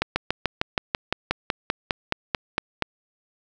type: slowing click train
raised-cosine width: 0.3 ms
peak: -5 dBFS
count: 16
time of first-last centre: 0.02-2.823 s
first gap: 140 ms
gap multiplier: 1.04
effects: none